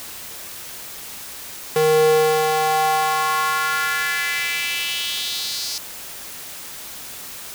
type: tone with high-pass filter sweep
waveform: square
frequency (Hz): 155.56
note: D#3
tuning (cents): 0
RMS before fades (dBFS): -20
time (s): 1.76-5.78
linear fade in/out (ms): 0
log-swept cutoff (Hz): 380 to 5000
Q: 3.3
effects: white hiss -35 dBFS RMS until 7.54 s